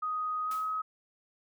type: tone with pitch glide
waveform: sine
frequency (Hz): 1249 to 1271.6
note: D#6 to D#6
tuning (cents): +6 to +37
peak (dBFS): -30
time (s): 0.02-0.82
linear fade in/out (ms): 10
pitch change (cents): +31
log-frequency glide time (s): 0.46-0.51
type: noise with exponential decay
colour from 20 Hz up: white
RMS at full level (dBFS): -44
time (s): 0.51-0.81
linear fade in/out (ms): 2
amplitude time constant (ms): 64
effects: none